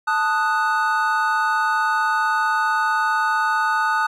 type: chord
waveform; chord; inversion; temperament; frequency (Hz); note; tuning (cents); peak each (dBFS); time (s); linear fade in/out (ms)
triangle; D# diminished; second; equal; 880 / 1244.5 / 1480; A5 / D#6 / F#6; 0 / 0 / 0; -20; 0.07-4.07; 10
effects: none